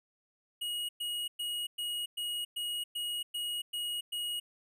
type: tone bursts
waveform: square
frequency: 2893 Hz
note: F#7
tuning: 40 cents flat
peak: -34 dBFS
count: 10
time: 0.61-4.4 s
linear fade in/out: 10 ms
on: 280 ms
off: 110 ms
effects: none